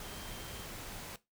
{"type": "tone in noise", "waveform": "sine", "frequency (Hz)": 3150, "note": "G7", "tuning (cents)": 8, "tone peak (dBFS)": -54, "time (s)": [0.04, 0.66], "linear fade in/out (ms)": 2, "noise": "pink", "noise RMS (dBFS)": -45, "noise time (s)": [0, 1.16], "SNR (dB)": -12, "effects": ["noise-tail reverb RT60 0.2 s tail -17 dB re dry"]}